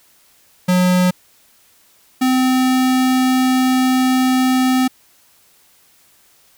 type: tone pair in turn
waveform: square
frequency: 181.4 / 257.4 Hz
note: F#3 / C4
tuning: -34 / -28 cents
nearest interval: tritone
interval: 606 cents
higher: second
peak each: -12 / -13 dBFS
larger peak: first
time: 0.68-1.11 / 2.21-4.88 s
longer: second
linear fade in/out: 10 ms
effects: white hiss -53 dBFS RMS until 6.57 s